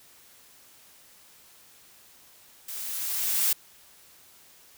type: noise with level ramp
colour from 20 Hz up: blue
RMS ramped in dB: -37 to -23 dBFS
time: 2.68-3.53 s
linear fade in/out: 5 ms
effects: white hiss -55 dBFS RMS until 4.77 s